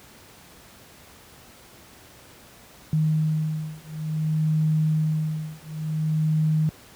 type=beating tone pair; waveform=sine; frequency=155.56 / 156.12 Hz; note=D#3 / D#3; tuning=0 / +6 cents; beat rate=0.56 Hz; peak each=-24 dBFS; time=2.93-6.69 s; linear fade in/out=0 ms; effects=pink hiss -49 dBFS RMS until 6.95 s + high-pass 60 Hz 12 dB/octave